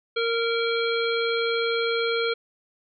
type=harmonic tone with a mistuned harmonic; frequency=462.1 Hz; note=A#4; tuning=15 cents flat; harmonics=1 / 3 / 5 / 7 / 9; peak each=-24 / -29 / -31 / -32 / -34 dBFS; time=0.16-2.34 s; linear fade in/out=10 ms; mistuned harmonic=7; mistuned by=+19 cents; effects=none